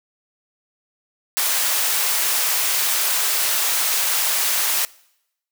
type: high-pass noise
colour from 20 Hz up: white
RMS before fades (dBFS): -20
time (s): 1.37-4.85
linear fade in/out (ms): 0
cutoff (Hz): 660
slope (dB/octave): 12
effects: noise-tail reverb RT60 0.8 s tail -23 dB re dry